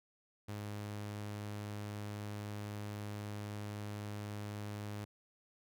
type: tone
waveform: sawtooth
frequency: 103.83 Hz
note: G#2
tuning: in tune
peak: -37 dBFS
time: 0.48-5.05 s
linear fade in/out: 10 ms
effects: none